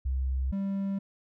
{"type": "tone pair in turn", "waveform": ["sine", "triangle"], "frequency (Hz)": [65.5, 196.28], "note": ["C2", "G3"], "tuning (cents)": [2, 2], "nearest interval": "octave + perfect fifth", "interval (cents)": 1900, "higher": "second", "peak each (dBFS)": -26, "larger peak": "neither", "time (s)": [[0.05, 0.52], [0.52, 0.99]], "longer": "neither", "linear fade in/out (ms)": 10, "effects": []}